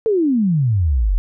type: exponential sweep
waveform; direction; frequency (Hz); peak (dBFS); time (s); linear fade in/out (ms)
sine; down; 460 to 40.84; -13; 0.06-1.18; 0
effects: none